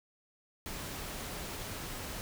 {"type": "noise", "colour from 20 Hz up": "pink", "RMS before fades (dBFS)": -41, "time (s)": [0.66, 2.21], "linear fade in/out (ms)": 0, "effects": []}